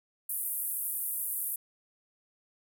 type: band-pass noise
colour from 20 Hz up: white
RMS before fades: -34 dBFS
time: 0.29-1.56 s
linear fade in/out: 5 ms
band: 9700 to 15000 Hz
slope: 48 dB/octave
effects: none